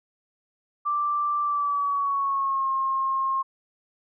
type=tone with pitch glide; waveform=sine; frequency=1174.7 to 1071 Hz; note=D6 to C6; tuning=0 to +40 cents; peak=-22 dBFS; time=0.85-3.43 s; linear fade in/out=20 ms; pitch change=-160 cents; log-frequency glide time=1.42-2.7 s; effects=none